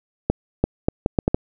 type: accelerating click train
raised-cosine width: 2 ms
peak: -3 dBFS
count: 7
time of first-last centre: 0.3-1.345 s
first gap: 340 ms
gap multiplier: 0.72
effects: none